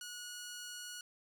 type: tone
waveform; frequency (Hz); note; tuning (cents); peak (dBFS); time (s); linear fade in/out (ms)
10% pulse; 1454; F#6; -31; -36; 0.01-1.01; 2
effects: none